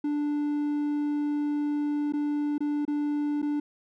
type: tone with dropouts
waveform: triangle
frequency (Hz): 293.8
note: D4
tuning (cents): +1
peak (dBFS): -23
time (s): 0.04-3.6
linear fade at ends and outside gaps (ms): 5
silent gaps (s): 2.124-2.135 / 2.581-2.605 / 2.852-2.878 / 3.419-3.426
effects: none